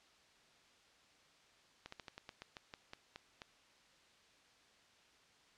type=slowing click train; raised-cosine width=0.2 ms; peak=-30 dBFS; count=12; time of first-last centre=1.86-3.418 s; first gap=64 ms; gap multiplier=1.15; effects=white hiss -67 dBFS RMS until 5.57 s + low-pass 5000 Hz 12 dB/octave